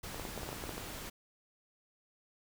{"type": "noise", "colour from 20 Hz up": "pink", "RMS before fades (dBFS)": -44, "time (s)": [0.03, 1.1], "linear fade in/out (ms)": 10}
{"type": "clicks", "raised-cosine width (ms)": 1, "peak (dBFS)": -27, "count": 10, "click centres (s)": [0.145, 0.197, 0.252, 0.377, 0.432, 0.49, 0.529, 0.639, 0.693, 0.78]}
{"effects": []}